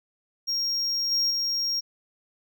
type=tone with level steps; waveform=triangle; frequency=5580 Hz; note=F8; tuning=2 cents flat; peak=-23 / -20 / -23 dBFS; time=0.47-1.81 s; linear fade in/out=20 ms; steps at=1.11 / 1.3 s; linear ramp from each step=10 ms; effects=none